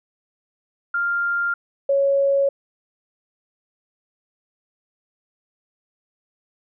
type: tone pair in turn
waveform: sine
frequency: 1396.9 / 554.4 Hz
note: F6 / C#5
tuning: 0 / 0 cents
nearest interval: octave + major third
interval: 1600 cents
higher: first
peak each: -19 / -15 dBFS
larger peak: second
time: 0.94-1.54 / 1.89-2.49 s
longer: neither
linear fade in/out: 5 ms
effects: none